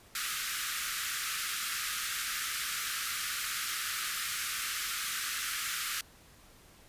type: high-pass noise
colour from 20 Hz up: pink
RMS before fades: -35 dBFS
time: 0.15-6.01 s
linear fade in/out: 2 ms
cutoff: 1200 Hz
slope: 96 dB/octave
effects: pink hiss -58 dBFS RMS until 6.88 s + resampled to 32000 Hz